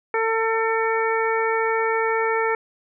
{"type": "harmonic tone", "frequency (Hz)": 448.8, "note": "A4", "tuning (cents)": 34, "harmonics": [1, 2, 3, 4, 5], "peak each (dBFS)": [-22, -25, -27, -28, -29], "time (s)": [0.14, 2.55], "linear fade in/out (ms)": 2, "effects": []}